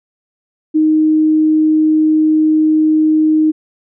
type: tone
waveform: sine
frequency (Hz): 311.1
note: D#4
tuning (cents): 0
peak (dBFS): -8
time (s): 0.74-3.52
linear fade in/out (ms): 20
effects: none